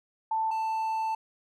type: tone pair in turn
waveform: sine / triangle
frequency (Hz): 885 / 885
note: A5 / A5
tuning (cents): +10 / +10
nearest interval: unison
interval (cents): 0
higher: neither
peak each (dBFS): -25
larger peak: neither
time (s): 0.31-0.51 / 0.51-1.15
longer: second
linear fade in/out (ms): 5
effects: none